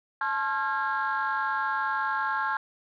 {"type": "tone cluster", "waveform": "sine", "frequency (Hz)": [867, 1072, 1378, 1633], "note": ["A5", "C6", "F6", "G#6"], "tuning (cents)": [-26, 42, -24, -30], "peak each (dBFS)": -30, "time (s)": [0.21, 2.57], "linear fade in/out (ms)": 2, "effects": ["tanh soft clip ceiling -19 dBFS"]}